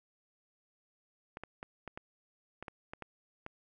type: clicks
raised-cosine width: 0.5 ms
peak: -27 dBFS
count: 10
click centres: 1.371 / 1.436 / 1.629 / 1.877 / 1.975 / 2.626 / 2.682 / 2.935 / 3.023 / 3.464 s
effects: none